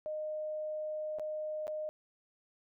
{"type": "tone with dropouts", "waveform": "sine", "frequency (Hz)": 615, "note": "D#5", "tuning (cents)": -20, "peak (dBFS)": -35, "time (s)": [0.06, 1.89], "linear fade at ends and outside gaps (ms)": 0, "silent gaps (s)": [[1.186, 1.196], [1.67, 1.679]], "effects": []}